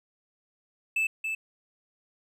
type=tone with echo; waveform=triangle; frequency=2630 Hz; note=E7; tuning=5 cents flat; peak=-22 dBFS; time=0.96-1.07 s; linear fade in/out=5 ms; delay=280 ms; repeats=1; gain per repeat=-5 dB; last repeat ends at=1.35 s; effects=none

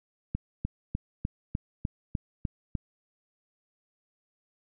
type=click train; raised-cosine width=5 ms; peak=-17 dBFS; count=9; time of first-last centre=0.35-2.752 s; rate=3.33 Hz; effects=none

